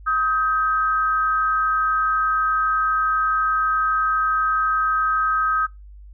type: tone pair together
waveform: sine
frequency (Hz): 1266.4 / 1568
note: D#6 / G6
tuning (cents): +30 / 0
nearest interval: major third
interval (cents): 370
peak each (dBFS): -18 / -24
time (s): 0.06-5.67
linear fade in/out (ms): 20
effects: noise-tail reverb RT60 0.2 s tail -21 dB re dry + added 50 Hz sine -39 dBFS peak until 6.13 s